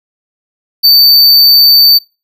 square tone, 4571 Hz, D8, 48 cents flat, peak -3 dBFS, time 0.83-1.99 s, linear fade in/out 20 ms, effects noise-tail reverb RT60 0.3 s tail -22 dB re dry

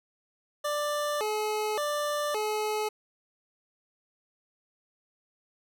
25% pulse tone with vibrato, 502 Hz, B4, 28 cents sharp, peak -24 dBFS, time 0.64-2.89 s, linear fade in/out 10 ms, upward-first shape square, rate 0.88 Hz, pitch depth 280 cents each way, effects none

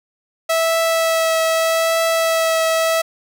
sawtooth tone with vibrato, 653 Hz, E5, 17 cents flat, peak -11 dBFS, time 0.49-3.02 s, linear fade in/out 10 ms, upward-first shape triangle, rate 0.81 Hz, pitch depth 13 cents each way, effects none

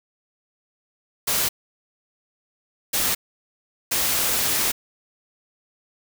white noise bursts at uneven times, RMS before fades -22 dBFS, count 3, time 1.27-1.49 / 2.93-3.15 / 3.91-4.72 s, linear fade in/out 10 ms, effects none

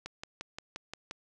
click train, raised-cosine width 0.2 ms, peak -22 dBFS, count 7, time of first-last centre 0.06-1.111 s, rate 5.71 Hz, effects none

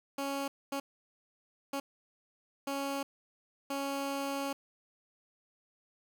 15% pulse tone bursts at uneven times, 277.2 Hz, C#4, in tune, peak -27 dBFS, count 5, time 0.18-0.48 / 0.72-0.8 / 1.73-1.8 / 2.67-3.03 / 3.7-4.53 s, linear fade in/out 5 ms, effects none

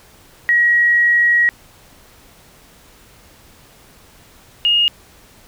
sine tone pair in turn, 1904 / 2853 Hz, A#6 / F7, +36 / +36 cents, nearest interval perfect fifth, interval 700 cents, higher second, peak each -10 / -11 dBFS, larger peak first, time 0.49-1.49 / 4.65-4.88 s, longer first, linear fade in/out 0 ms, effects pink hiss -47 dBFS RMS until 5.47 s

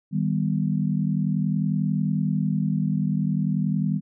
sine chord, Eb augmented, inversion none, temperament equal, 155.56 / 196 / 246.9 Hz, Eb3 / G3 / B3, 0 / 0 / 0 cents, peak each -24 / -24 / -29 dBFS, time 0.11-4.01 s, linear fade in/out 50 ms, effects none

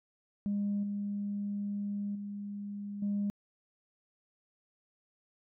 sine tone with level steps, 203.2 Hz, G#3, 38 cents flat, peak -28 / -32 / -37 / -28 dBFS, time 0.46-3.3 s, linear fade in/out 0 ms, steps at 0.83 / 2.15 / 3.02 s, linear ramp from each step 5 ms, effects tanh soft clip ceiling -26 dBFS

